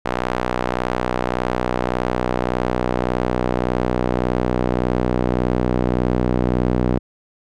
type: tone with band-pass filter sweep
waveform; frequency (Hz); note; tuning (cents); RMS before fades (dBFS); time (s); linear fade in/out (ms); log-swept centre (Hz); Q
sawtooth; 61.74; B1; 0; -20; 0.05-6.99; 10; 930 to 310; 0.73
effects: none